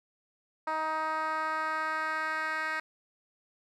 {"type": "tone with band-pass filter sweep", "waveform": "10% pulse", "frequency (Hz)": 314.1, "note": "D#4", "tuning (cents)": 16, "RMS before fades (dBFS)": -32, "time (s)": [0.67, 2.8], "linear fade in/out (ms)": 5, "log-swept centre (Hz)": [1000, 1800], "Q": 1.9, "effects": []}